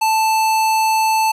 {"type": "tone", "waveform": "square", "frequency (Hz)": 880, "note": "A5", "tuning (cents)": 0, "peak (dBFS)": -14, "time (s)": [0.01, 1.32], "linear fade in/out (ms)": 10, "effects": ["resampled to 32000 Hz", "9-bit"]}